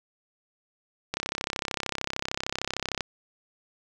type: click train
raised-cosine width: 0.2 ms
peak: -11 dBFS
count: 63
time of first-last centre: 1.14-3.007 s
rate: 33.2 Hz
effects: none